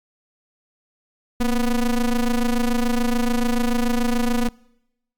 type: ring-modulated tone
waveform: square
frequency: 123.47 Hz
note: B2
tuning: in tune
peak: -15 dBFS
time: 1.4-4.49 s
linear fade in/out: 5 ms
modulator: 110 Hz
effects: noise-tail reverb RT60 0.9 s tail -26 dB re dry + MP3 96 kbps